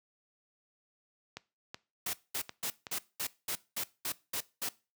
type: click train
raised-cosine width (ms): 0.2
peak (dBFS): -23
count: 5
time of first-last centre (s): 1.37-2.868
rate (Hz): 2.67
type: noise bursts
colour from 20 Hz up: white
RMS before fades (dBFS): -35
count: 10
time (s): 2.06-4.69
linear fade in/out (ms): 5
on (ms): 74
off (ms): 210
effects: noise-tail reverb RT60 0.3 s tail -20 dB re dry + high-pass 80 Hz 12 dB/octave